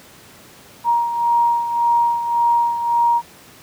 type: beating tone pair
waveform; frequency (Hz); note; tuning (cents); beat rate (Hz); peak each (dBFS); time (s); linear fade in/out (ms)
sine; 942 / 943.8; A#5 / A#5; +18 / +21; 1.8; -15 / -22; 0.84-3.22; 50
effects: pink hiss -44 dBFS RMS until 3.62 s + high-pass 100 Hz 12 dB/octave